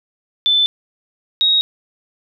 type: tone pair in turn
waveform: sine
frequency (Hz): 3520 / 3777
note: A7 / A#7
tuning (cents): 0 / +22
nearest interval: minor second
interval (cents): 122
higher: second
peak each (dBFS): -11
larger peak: neither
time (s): 0.46-0.66 / 1.41-1.61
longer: neither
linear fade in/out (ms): 0
effects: none